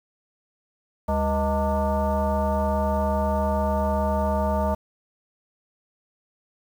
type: tone with frequency modulation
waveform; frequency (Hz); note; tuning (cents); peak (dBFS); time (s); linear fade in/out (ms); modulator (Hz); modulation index
sine; 349.2; F4; 0; -20; 1.08-4.75; 10; 276; 2.3
effects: 8-bit